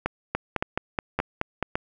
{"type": "two click trains", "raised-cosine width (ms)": 0.5, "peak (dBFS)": [-9, -9], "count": [7, 4], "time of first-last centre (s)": [[0.35, 1.627], [0.06, 1.755]], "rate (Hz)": [4.7, 1.77], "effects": []}